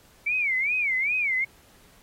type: tone with vibrato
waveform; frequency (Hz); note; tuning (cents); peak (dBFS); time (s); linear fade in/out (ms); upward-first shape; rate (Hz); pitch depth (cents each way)
sine; 2262; C#7; +34; -22; 0.26-1.45; 10; sine; 2.5; 190
effects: pink hiss -57 dBFS RMS until 2.02 s + AAC 48 kbps